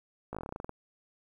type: slowing click train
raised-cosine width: 1 ms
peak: -24 dBFS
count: 13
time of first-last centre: 0.33-0.694 s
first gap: 17 ms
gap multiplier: 1.1
effects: 10-bit